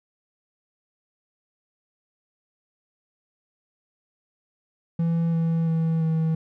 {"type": "tone with pitch steps", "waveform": "triangle", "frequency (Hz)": [166.7, 164.69, 162.7, 160.74], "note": ["E3", "E3", "E3", "E3"], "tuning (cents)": [20, -1, -22, -43], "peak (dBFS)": -18, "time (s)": [4.99, 6.35], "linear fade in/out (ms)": 5, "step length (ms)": 340, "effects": []}